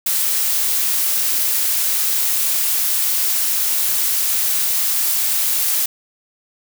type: noise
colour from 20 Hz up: blue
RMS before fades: -18 dBFS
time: 0.06-5.86 s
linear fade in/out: 5 ms
effects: none